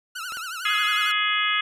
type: tone with vibrato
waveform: sawtooth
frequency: 1396.9 Hz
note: F6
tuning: in tune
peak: -27 dBFS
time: 0.15-1.12 s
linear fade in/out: 10 ms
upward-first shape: triangle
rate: 11 Hz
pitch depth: 170 cents each way
type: clicks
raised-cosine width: 0.3 ms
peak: -24 dBFS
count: 2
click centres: 0.322 / 0.371 s
type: harmonic tone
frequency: 419.1 Hz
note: G#4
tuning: 16 cents sharp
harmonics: 3 / 4 / 5 / 6 / 7 / 8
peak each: -26 / -28 / -26 / -29 / -28 / -29 dBFS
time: 0.65-1.61 s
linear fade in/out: 5 ms
effects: resampled to 32000 Hz